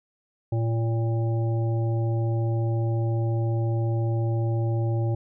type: harmonic tone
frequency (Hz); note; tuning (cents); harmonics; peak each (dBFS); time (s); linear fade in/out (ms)
114.3; A#2; -34; 1 / 3 / 5 / 7; -22 / -32 / -36 / -39; 0.52-5.15; 5
effects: none